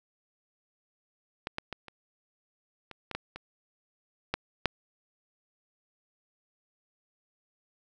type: clicks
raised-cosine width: 0.3 ms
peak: -17 / -16 / -20 / -29 / -27 / -21 / -16 / -24 / -12 / -8 dBFS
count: 10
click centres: 1.471 / 1.584 / 1.727 / 1.883 / 2.913 / 3.113 / 3.15 / 3.36 / 4.34 / 4.657 s
effects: none